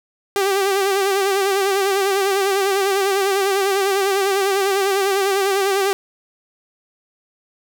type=tone with vibrato; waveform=sawtooth; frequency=392 Hz; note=G4; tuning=in tune; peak=-12 dBFS; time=0.36-5.93 s; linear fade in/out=0 ms; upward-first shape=sine; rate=10 Hz; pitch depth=56 cents each way; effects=none